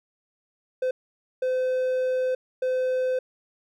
triangle tone bursts at uneven times, 512 Hz, C5, 38 cents flat, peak -20 dBFS, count 3, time 0.82-0.91 / 1.42-2.35 / 2.62-3.19 s, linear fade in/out 5 ms, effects none

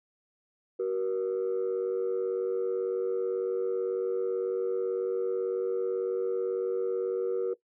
sine tone pair together, 377.3 / 475.4 Hz, F#4 / A#4, +34 / +34 cents, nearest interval major third, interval 400 cents, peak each -28 dBFS, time 0.79-7.54 s, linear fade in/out 10 ms, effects noise-tail reverb RT60 0.1 s tail -17 dB re dry + tanh soft clip ceiling -23 dBFS

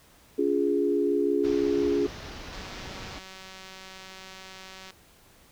sine chord, Db major, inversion none, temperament equal with one note detuned, 284 / 349.2 / 415.3 Hz, Db4 / F4 / Ab4, +42 / 0 / 0 cents, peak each -27 / -27 / -25 dBFS, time 0.38-2.07 s, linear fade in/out 10 ms
pink low-pass noise, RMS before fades -41 dBFS, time 1.43-3.2 s, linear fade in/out 20 ms, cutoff 6100 Hz, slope 48 dB/octave
click train, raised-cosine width 0.2 ms, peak -27 dBFS, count 450, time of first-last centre 2.53-4.906 s, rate 189 Hz
effects pink hiss -57 dBFS RMS until 5.51 s

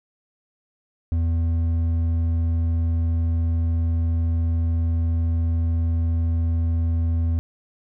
sine tone with hard clipping, 83 Hz, E2, 12 cents sharp, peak -20 dBFS, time 1.12-7.39 s, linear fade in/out 0 ms, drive 5 dB, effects none

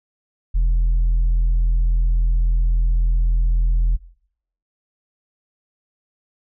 sine tone, 41.81 Hz, E1, 25 cents sharp, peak -11 dBFS, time 0.54-3.97 s, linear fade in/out 20 ms, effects noise-tail reverb RT60 0.7 s tail -22 dB re dry + tanh soft clip ceiling -13 dBFS

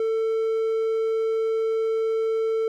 triangle tone, 446.1 Hz, A4, 24 cents sharp, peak -19 dBFS, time 0-2.68 s, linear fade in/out 2 ms, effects none

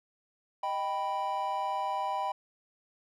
triangle chord, Eb augmented, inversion none, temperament equal, 622.3 / 784 / 987.8 Hz, Eb5 / G5 / B5, 0 / 0 / 0 cents, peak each -37 / -31 / -31 dBFS, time 0.63-2.32 s, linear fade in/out 5 ms, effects none

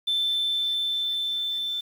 sine tone with level ramp, 3537 Hz, A7, 8 cents sharp, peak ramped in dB -20 to -26 dBFS, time 0.07-1.81 s, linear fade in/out 10 ms, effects tanh soft clip ceiling -19 dBFS + 8-bit

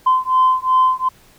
sine beating tone pair, 1029 / 1031.7 Hz, C6 / C6, -29 / -25 cents, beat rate 2.7 Hz, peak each -14 dBFS, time 0.06-1.09 s, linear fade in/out 10 ms, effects tanh soft clip ceiling -6 dBFS + pink hiss -50 dBFS RMS until 1.38 s

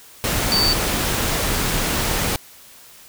sine tone in noise, 4574 Hz, D8, 47 cents flat, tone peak -16 dBFS, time 0.52-0.73 s, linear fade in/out 0 ms, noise pink, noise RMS -21 dBFS, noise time 0.24-2.36 s, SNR +2 dB, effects white hiss -45 dBFS RMS until 3.08 s

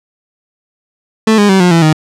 30% pulse tone with pitch steps, 220 / 205.3 / 191.52 / 178.7 / 166.73 / 155.56 Hz, A3 / G#3 / G3 / F3 / E3 / D#3, 0 / -20 / -40 / +40 / +20 / 0 cents, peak -3 dBFS, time 1.27-1.93 s, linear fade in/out 5 ms, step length 110 ms, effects low-pass 8000 Hz 12 dB/octave

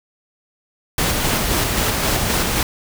pink noise with tremolo, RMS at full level -18 dBFS, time 0.98-2.63 s, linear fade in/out 2 ms, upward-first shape square, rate 3.8 Hz, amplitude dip 25%, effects none

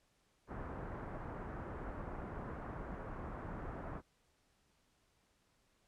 pink low-pass noise, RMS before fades -45 dBFS, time 0.47-4.02 s, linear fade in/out 50 ms, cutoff 1500 Hz, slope 24 dB/octave, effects pink hiss -75 dBFS RMS until 5.87 s + low-pass 10000 Hz 12 dB/octave

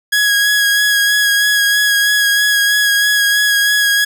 sawtooth tone with vibrato, 1661.2 Hz, G#6, in tune, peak -7 dBFS, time 0.12-4.05 s, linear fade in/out 10 ms, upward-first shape sine, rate 3.1 Hz, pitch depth 19 cents each way, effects none

